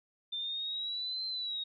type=exponential two-way sweep; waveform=sine; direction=up then down; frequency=3564 to 4121 to 3741 Hz; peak=-34 dBFS; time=0.32-1.64 s; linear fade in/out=10 ms; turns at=1.26 s; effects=none